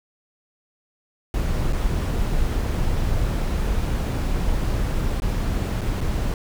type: noise with dropouts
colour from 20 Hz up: brown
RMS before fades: -22 dBFS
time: 1.34-6.34 s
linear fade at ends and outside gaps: 1 ms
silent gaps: 1.726-1.731 / 5.201-5.22 / 5.81-5.815 / 6.007-6.012 s
effects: none